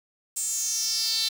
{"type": "tone with high-pass filter sweep", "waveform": "sawtooth", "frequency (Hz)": 447.9, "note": "A4", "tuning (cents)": 31, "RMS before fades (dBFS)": -27, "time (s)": [0.36, 1.29], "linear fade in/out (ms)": 10, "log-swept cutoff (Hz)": [8000, 4000], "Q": 5.8, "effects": ["8-bit"]}